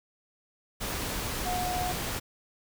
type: tone in noise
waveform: sine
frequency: 724 Hz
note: F#5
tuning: 38 cents flat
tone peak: -30 dBFS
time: 1.45-1.93 s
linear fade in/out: 20 ms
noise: pink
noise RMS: -33 dBFS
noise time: 0.8-2.2 s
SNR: 0 dB
effects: none